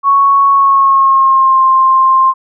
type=tone with pitch glide; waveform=sine; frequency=1108.7 to 1054.4 Hz; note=C#6 to C6; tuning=0 to +13 cents; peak=-5 dBFS; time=0.03-2.34 s; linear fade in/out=50 ms; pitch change=-87 cents; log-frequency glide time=0.5-1.63 s; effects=none